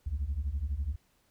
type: beating tone pair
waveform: sine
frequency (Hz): 64 / 76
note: C2 / D#2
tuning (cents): -38 / -40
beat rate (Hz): 12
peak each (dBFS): -32 / -31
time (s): 0.06-0.96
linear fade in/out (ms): 10
effects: tanh soft clip ceiling -26 dBFS + pink hiss -70 dBFS RMS until 1.3 s